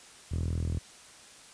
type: tone with band-pass filter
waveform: 5% pulse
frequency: 41.2 Hz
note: E1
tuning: in tune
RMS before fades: -31 dBFS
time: 0.31-0.79 s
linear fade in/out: 10 ms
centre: 86 Hz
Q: 2.5
effects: white hiss -52 dBFS RMS until 1.53 s + resampled to 22050 Hz